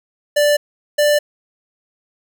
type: tone pair in turn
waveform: square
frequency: 587.3 / 590.1 Hz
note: D5 / D5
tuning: 0 / +8 cents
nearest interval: unison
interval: 8 cents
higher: second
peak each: -12 dBFS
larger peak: neither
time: 0.36-0.57 / 0.98-1.19 s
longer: neither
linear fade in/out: 10 ms
effects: none